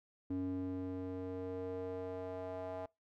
square tone with band-pass filter sweep, 92.5 Hz, F#2, in tune, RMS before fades -41 dBFS, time 0.3-2.86 s, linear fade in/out 5 ms, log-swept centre 280 to 680 Hz, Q 3.2, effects noise-tail reverb RT60 0.2 s tail -23 dB re dry

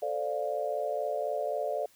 sine chord, D minor seventh, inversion second, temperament equal with one note detuned, 440 / 523.3 / 587.3 / 701.7 Hz, A4 / C5 / D5 / F5, 0 / 0 / 0 / +8 cents, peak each -36 / -37 / -32 / -35 dBFS, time 0.02-1.86 s, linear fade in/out 5 ms, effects white hiss -62 dBFS RMS until 1.95 s

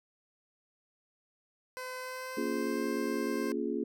15% pulse tone with pitch glide, 510 to 525.9 Hz, C5 to C5, -44 to +9 cents, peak -32 dBFS, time 1.77-3.52 s, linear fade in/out 0 ms, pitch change +53 cents, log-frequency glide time 1.99-2.85 s
sine chord, Bb minor seventh, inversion none, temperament just, 233.1 / 279.7 / 349.6 / 419.5 Hz, Bb3 / Db4 / F4 / Ab4, 0 / +16 / +2 / +17 cents, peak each -36 dBFS, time 2.37-3.84 s, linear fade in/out 5 ms
effects none

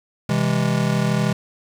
square chord, C augmented, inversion none, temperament just, 130.81 / 163.52 / 204.4 Hz, C3 / E3 / G#3, 0 / -14 / -27 cents, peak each -23 dBFS, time 0.29-1.33 s, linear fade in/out 5 ms, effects low-pass 9000 Hz 12 dB/octave + 7-bit

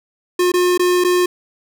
square tone with dropouts, 358.4 Hz, F4, 45 cents sharp, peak -13 dBFS, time 0.39-1.26 s, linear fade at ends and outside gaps 5 ms, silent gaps 0.519-0.538 / 0.777-0.794 / 1.04-1.046 s, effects none

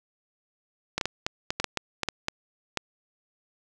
clicks, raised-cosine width 0.2 ms, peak -9 dBFS, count 12, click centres 0.98 / 1.012 / 1.056 / 1.265 / 1.505 / 1.6 / 1.643 / 1.773 / 2.033 / 2.087 / 2.284 / 2.773 s, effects none

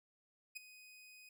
sawtooth tone with ADSR envelope, 2500 Hz, D#7, 8 cents sharp, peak -38 dBFS, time 0.55-1.29 s, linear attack 18 ms, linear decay 11 ms, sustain -15 dB, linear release 3 ms, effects none

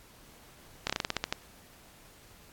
slowing click train, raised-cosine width 0.2 ms, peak -11 dBFS, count 10, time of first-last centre 0.87-1.325 s, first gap 26 ms, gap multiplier 1.16, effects pink hiss -56 dBFS RMS until 2.52 s + AAC 64 kbps

